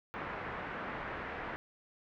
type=low-pass noise; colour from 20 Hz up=white; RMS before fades=-41 dBFS; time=0.14-1.56 s; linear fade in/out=0 ms; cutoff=1900 Hz; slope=24 dB/octave; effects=none